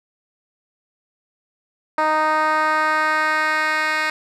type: tone with band-pass filter sweep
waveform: 10% pulse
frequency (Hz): 310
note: D#4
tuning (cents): -6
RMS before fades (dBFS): -19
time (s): 1.98-4.1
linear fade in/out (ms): 2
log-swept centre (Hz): 940 to 2300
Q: 1.4
effects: none